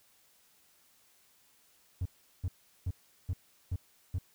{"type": "tone bursts", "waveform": "triangle", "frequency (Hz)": 90.2, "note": "F#2", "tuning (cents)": -44, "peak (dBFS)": -27, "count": 6, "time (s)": [2.01, 4.186], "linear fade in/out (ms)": 5, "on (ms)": 46, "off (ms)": 380, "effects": ["tanh soft clip ceiling -23 dBFS", "white hiss -66 dBFS RMS until 4.34 s"]}